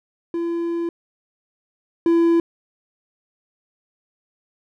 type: tone pair in turn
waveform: triangle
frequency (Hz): 338.7 / 336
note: E4 / E4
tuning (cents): +47 / +33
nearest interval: unison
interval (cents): 14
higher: first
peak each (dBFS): -19 / -11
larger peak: second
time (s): 0.34-0.89 / 2.06-2.4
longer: first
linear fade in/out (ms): 2
effects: none